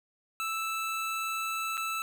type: tone with dropouts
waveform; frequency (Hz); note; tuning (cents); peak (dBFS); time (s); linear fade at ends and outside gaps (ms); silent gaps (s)
25% pulse; 1318.5; E6; 0; -27; 0.4-2.02; 0; 1.771-1.777
effects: none